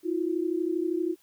sine tone pair together, 325.2 / 357.8 Hz, E4 / F4, -23 / +42 cents, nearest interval major second, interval 165 cents, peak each -28 dBFS, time 0.03-1.16 s, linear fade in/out 50 ms, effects white hiss -64 dBFS RMS until 1.22 s

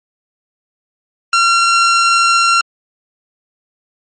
sawtooth tone, 1370 Hz, F6, 34 cents flat, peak -5 dBFS, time 1.33-2.61 s, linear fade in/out 2 ms, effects MP3 32 kbps

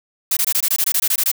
blue noise bursts, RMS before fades -17 dBFS, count 13, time 0.31-1.316 s, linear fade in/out 5 ms, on 58 ms, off 21 ms, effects none

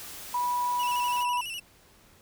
white noise, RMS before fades -42 dBFS, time 0-1.23 s, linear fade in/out 0 ms
sine tone, 979 Hz, B5, 15 cents flat, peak -25 dBFS, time 0.34-1.41 s, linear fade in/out 5 ms
40% pulse tone with vibrato, 2794 Hz, F7, in tune, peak -33 dBFS, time 0.79-1.6 s, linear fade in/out 10 ms, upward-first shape square, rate 12 Hz, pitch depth 66 cents each way
effects pink hiss -58 dBFS RMS until 2.21 s

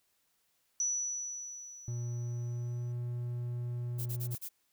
sine tone with exponential decay, 5920 Hz, F#8, in tune, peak -28 dBFS, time 0.8-2.92 s, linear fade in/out 1 ms, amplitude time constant 460 ms
triangle tone with pitch glide, 120 to 121.04 Hz, B2 to B2, -49 to -34 cents, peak -32 dBFS, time 1.88-4.35 s, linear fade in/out 0 ms, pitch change +15 cents, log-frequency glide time 2.46-2.86 s
violet noise bursts, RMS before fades -41 dBFS, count 5, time 3.98-4.492 s, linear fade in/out 20 ms, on 80 ms, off 28 ms
effects white hiss -75 dBFS RMS until 4.72 s

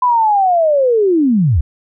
sine linear sweep, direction down, 1012 to 61.74 Hz, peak -9 dBFS, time 0.02-1.61 s, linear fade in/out 5 ms, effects none

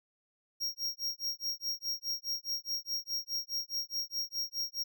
square tone with tremolo, 5588 Hz, F8, in tune, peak -31 dBFS, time 0.6-4.84 s, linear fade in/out 20 ms, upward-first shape sine, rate 4.8 Hz, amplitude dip 100%, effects none

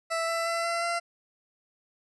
20% pulse tone with pitch steps, 660 / 666.1 / 672.3 / 678.6 / 684.9 Hz, E5 / E5 / E5 / F5 / F5, +2 / +18 / +34 / -50 / -34 cents, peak -22 dBFS, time 0.1-1 s, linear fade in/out 20 ms, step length 180 ms, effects resampled to 24000 Hz

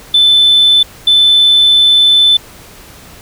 sine tone bursts at uneven times, 3519 Hz, A7, in tune, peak -3 dBFS, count 2, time 0.14-0.83 / 1.07-2.37 s, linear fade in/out 5 ms, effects tanh soft clip ceiling -1 dBFS + pink hiss -36 dBFS RMS until 3.21 s

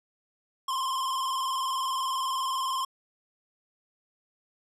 square tone with vibrato, 1053 Hz, C6, 11 cents sharp, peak -28 dBFS, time 0.68-2.85 s, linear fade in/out 5 ms, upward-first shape square, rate 20 Hz, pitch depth 49 cents each way, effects low-pass 12000 Hz 12 dB/octave

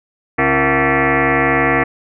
sine tone with frequency modulation, 743 Hz, F#5, 7 cents sharp, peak -11 dBFS, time 0.38-1.84 s, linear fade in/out 10 ms, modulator 202 Hz, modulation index 7.2, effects none

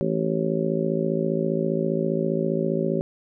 harmonic tone, 55 Hz, A1, in tune, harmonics 3 / 4 / 5 / 6 / 7 / 8 / 9 / 10, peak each -27 / -28 / -31 / -36 / -26 / -36 / -37 / -29 dBFS, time 0.01-3.01 s, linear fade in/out 0 ms, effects none

